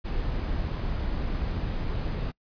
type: noise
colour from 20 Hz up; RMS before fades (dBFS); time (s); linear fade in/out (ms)
brown; -29; 0.04-2.32; 20
effects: noise-tail reverb RT60 0.1 s tail -25 dB re dry + resampled to 11025 Hz